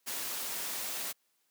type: noise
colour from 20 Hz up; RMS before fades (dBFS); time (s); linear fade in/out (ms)
white; -37; 0.06-1.13; 20
effects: white hiss -75 dBFS RMS until 1.5 s + high-pass 200 Hz 12 dB/octave